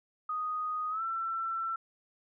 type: tone with pitch glide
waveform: sine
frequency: 1244.5 to 1341.5 Hz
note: D#6 to E6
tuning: 0 to +30 cents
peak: -31 dBFS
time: 0.29-1.76 s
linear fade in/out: 5 ms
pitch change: +130 cents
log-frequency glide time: 0.9-1.02 s
effects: none